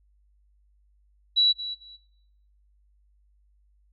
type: tone with echo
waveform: sine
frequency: 3923 Hz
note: B7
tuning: 12 cents flat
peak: -17 dBFS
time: 1.36-1.53 s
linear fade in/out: 20 ms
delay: 220 ms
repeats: 2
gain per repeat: -14 dB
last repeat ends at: 1.97 s
effects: noise-tail reverb RT60 1.0 s tail -24 dB re dry + added 50 Hz sine -60 dBFS peak until 3.92 s